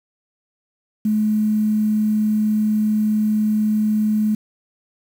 sine tone with quantisation, 213.9 Hz, A3, 49 cents flat, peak -15 dBFS, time 1.05-4.35 s, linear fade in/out 5 ms, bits 7, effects none

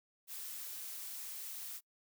blue noise, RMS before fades -45 dBFS, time 0.27-1.81 s, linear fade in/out 50 ms, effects noise-tail reverb RT60 0.1 s tail -25 dB re dry

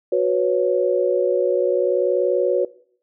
sine chord, F# suspended fourth, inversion none, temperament equal with one note detuned, 367.2 / 493.9 / 554.4 Hz, F#4 / B4 / C#5, -13 / 0 / 0 cents, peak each -20 dBFS, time 0.12-2.65 s, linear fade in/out 5 ms, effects noise-tail reverb RT60 0.6 s tail -20 dB re dry

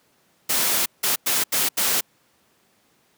white noise bursts at uneven times, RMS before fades -21 dBFS, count 5, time 0.49-0.86 / 1.03-1.16 / 1.26-1.44 / 1.52-1.69 / 1.77-2.01 s, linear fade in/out 10 ms, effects pink hiss -62 dBFS RMS until 3.17 s + high-pass 150 Hz 12 dB/octave

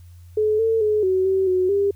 sine tone with pitch steps, 428.2 / 449 / 424.6 / 374.8 / 382.3 / 368.7 / 400 Hz, A4 / A4 / G#4 / F#4 / G4 / F#4 / G4, -47 / +35 / +38 / +22 / -43 / -6 / +35 cents, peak -16 dBFS, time 0.37-1.91 s, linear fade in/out 5 ms, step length 220 ms, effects added 87 Hz sine -41 dBFS peak until 1.95 s + white hiss -61 dBFS RMS until 1.95 s

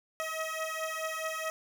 15% pulse beating tone pair, 635 / 639.7 Hz, D#5 / D#5, +35 / +48 cents, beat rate 4.7 Hz, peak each -30 dBFS, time 0.2-1.5 s, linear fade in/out 0 ms, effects none

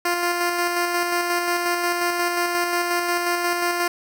10% pulse tone with tremolo, 349.2 Hz, F4, in tune, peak -11 dBFS, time 0.05-3.88 s, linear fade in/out 5 ms, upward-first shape square, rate 5.6 Hz, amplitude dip 30%, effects none

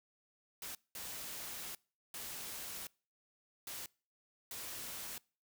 white noise bursts at uneven times, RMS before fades -45 dBFS, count 5, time 0.62-0.75 / 0.95-1.75 / 2.14-2.87 / 3.67-3.86 / 4.51-5.18 s, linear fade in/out 2 ms, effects noise-tail reverb RT60 0.4 s tail -25 dB re dry

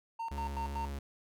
triangle tone with tremolo, 913 Hz, A#5, 36 cents flat, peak -33 dBFS, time 0.19-0.89 s, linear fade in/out 10 ms, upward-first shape square, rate 5.3 Hz, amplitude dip 80%
45% pulse tone with vibrato, 70.1 Hz, C#2, 20 cents sharp, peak -37 dBFS, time 0.31-0.99 s, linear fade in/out 5 ms, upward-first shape sine, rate 2.6 Hz, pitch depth 13 cents each way
effects none

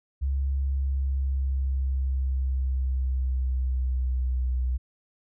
sine tone with pitch glide, 68.1 to 62.81 Hz, C#2 to B1, -30 to +30 cents, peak -23 dBFS, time 0.21-4.78 s, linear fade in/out 20 ms, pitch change -140 cents, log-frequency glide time 0.59-4.57 s, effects none

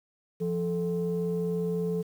sine tone pair together, 173.46 / 437.1 Hz, F3 / A4, -11 / -11 cents, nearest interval octave + major third, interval 1600 cents, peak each -28 dBFS, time 0.4-2.03 s, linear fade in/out 20 ms, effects tanh soft clip ceiling -21 dBFS + 9-bit

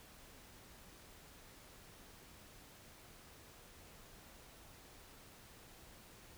silence, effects pink hiss -59 dBFS RMS until 6.37 s

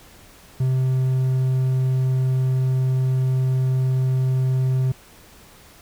triangle tone, 130 Hz, C3, 11 cents flat, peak -15 dBFS, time 0.6-4.92 s, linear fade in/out 5 ms, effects pink hiss -48 dBFS RMS until 5.81 s

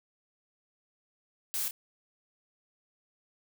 blue noise with echo, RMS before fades -33 dBFS, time 1.54-1.68 s, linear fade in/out 0 ms, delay 29 ms, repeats 1, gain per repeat -7 dB, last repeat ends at 1.709 s, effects none

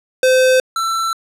square tone pair in turn, 515 / 1337.3 Hz, C5 / E6, -28 / +24 cents, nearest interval octave + perfect fourth, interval 1652 cents, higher second, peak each -10 / -17 dBFS, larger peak first, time 0.23-0.6 / 0.76-1.13 s, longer neither, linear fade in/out 2 ms, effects low-pass 11000 Hz 12 dB/octave

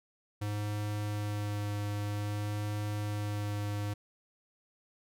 square tone with vibrato, 103.83 Hz, G#2, in tune, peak -33 dBFS, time 0.41-3.94 s, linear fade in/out 10 ms, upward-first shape sine, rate 0.52 Hz, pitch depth 12 cents each way, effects none

